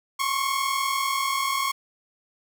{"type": "tone pair together", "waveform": "sawtooth", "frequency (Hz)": [1074.7, 1115], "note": ["C6", "C#6"], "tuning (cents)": [46, 10], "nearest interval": "minor second", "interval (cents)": 64, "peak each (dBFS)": [-22, -23], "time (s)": [0.19, 1.72], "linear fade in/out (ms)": 10, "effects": []}